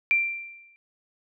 sine tone with exponential decay, 2360 Hz, D7, 8 cents sharp, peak -16 dBFS, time 0.11-0.76 s, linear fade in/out 0 ms, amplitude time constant 140 ms, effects none

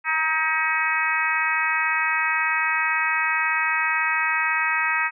harmonic tone with a mistuned harmonic, 318.1 Hz, D#4, 38 cents sharp, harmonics 3 / 4 / 5 / 6 / 7 / 8, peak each -28 / -27 / -27 / -25 / -28 / -27 dBFS, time 0.04-5.11 s, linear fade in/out 50 ms, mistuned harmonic 3, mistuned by -29 cents, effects none

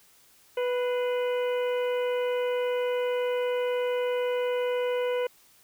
harmonic tone with a mistuned harmonic, 493.9 Hz, B4, in tune, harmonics 1 / 2 / 3 / 4 / 5 / 6, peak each -25 / -37 / -41 / -42 / -44 / -43 dBFS, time 0.57-5.27 s, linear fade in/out 5 ms, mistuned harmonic 4, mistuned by +71 cents, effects white hiss -59 dBFS RMS until 5.63 s

